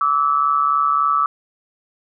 sine tone pair together, 1157.5 / 1301 Hz, D6 / E6, -25 / -23 cents, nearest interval major second, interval 202 cents, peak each -17 dBFS, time 0.01-1.26 s, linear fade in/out 2 ms, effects none

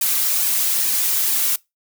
blue noise with flanger, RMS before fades -19 dBFS, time 0.01-1.56 s, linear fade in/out 5 ms, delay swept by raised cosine 1.4 to 6.2 ms, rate 2.3 Hz, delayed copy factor -1, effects noise-tail reverb RT60 0.2 s tail -23 dB re dry

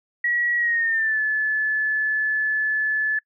sine tone with pitch glide, 1919 to 1729.5 Hz, A#6 to A6, +50 to -30 cents, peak -19 dBFS, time 0.24-3.19 s, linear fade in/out 5 ms, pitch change -180 cents, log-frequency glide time 0.57-1.21 s, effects noise-tail reverb RT60 0.1 s tail -25 dB re dry

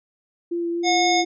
sine tone with vibrato, 341.4 Hz, F4, 39 cents flat, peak -22 dBFS, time 0.51-1.25 s, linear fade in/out 10 ms, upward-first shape sine, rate 4.1 Hz, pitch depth 11 cents each way
harmonic tone, 724 Hz, F#5, 38 cents flat, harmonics 1 / 3 / 5 / 7 / 9, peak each -19 / -24 / -26 / -27 / -29 dBFS, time 0.83-1.25 s, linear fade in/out 50 ms
effects none

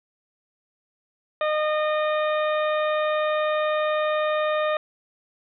harmonic tone, 612 Hz, D#5, 29 cents flat, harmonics 1 / 2 / 3 / 4 / 5 / 6, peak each -22 / -27 / -32 / -36 / -44 / -38 dBFS, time 1.41-4.77 s, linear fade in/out 2 ms, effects none

